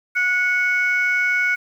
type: tone pair together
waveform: sine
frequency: 1463.4 / 2217 Hz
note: F#6 / C#7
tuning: -20 / 0 cents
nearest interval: perfect fifth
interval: 720 cents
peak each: -18 dBFS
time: 0.15-1.56 s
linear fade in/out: 20 ms
effects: tanh soft clip ceiling -11 dBFS + 8-bit